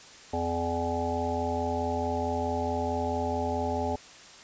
harmonic tone, 84.6 Hz, E2, 45 cents sharp, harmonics 1 / 3 / 5 / 7 / 9 / 10, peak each -34 / -34 / -34 / -34 / -34 / -34 dBFS, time 0.33-3.96 s, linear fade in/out 5 ms, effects white hiss -49 dBFS RMS until 4.43 s + resampled to 16000 Hz

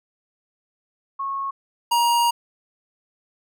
sine / square tone pair in turn, 1096 / 945.1 Hz, C#6 / A#5, -20 / +24 cents, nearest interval minor third, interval 256 cents, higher first, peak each -24 / -17 dBFS, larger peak second, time 1.19-1.51 / 1.91-2.31 s, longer second, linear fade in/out 10 ms, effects none

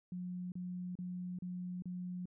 sine tone bursts, 180 Hz, F#3, 47 cents flat, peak -39 dBFS, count 5, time 0.12-2.256 s, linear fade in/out 2 ms, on 400 ms, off 34 ms, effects none

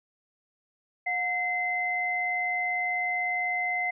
sine tone pair together, 722.8 / 2061 Hz, F#5 / C7, -41 / -27 cents, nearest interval octave + tritone, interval 1814 cents, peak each -31 / -27 dBFS, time 1.06-3.91 s, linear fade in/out 10 ms, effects none

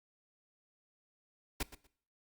pink noise with echo, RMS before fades -35 dBFS, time 1.6-1.63 s, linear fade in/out 5 ms, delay 120 ms, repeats 2, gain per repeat -15 dB, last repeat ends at 1.87 s, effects noise-tail reverb RT60 0.6 s tail -21 dB re dry + Opus 48 kbps

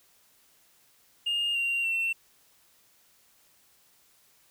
triangle tone with pitch steps, 2830 / 2765 / 2702 Hz, F7 / F7 / E7, +22 / -18 / +42 cents, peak -23 dBFS, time 1.26-2.13 s, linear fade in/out 10 ms, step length 290 ms, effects tanh soft clip ceiling -21 dBFS + white hiss -63 dBFS RMS until 4.5 s

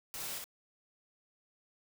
white noise with echo, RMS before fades -42 dBFS, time 0.14-0.38 s, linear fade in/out 0 ms, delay 61 ms, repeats 1, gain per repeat -2 dB, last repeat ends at 0.441 s, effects none

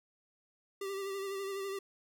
square tone with vibrato, 392 Hz, G4, in tune, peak -37 dBFS, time 0.81-1.79 s, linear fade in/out 5 ms, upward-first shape sine, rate 12 Hz, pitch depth 33 cents each way, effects none

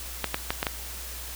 clicks, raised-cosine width 0.3 ms, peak -9 dBFS, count 5, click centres 0.243 / 0.344 / 0.505 / 0.629 / 0.668 s, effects added 60 Hz sine -40 dBFS peak until 1.35 s + white hiss -39 dBFS RMS until 1.35 s

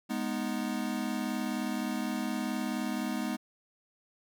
square chord, G# minor, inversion none, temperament equal, 207.7 / 246.9 / 311.1 Hz, G#3 / B3 / D#4, 0 / 0 / 0 cents, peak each -36 / -35 / -38 dBFS, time 0.09-3.37 s, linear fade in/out 20 ms, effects none

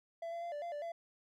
triangle tone with pitch steps, 670 / 680 / 688 / 586 / 688 / 586 / 676 Hz, E5 / F5 / F5 / D5 / F5 / D5 / E5, +28 / -46 / -26 / -4 / -26 / -4 / +43 cents, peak -37 dBFS, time 0.22-0.92 s, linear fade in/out 5 ms, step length 100 ms, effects none

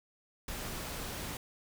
pink noise, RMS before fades -40 dBFS, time 0.48-1.37 s, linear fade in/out 2 ms, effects none

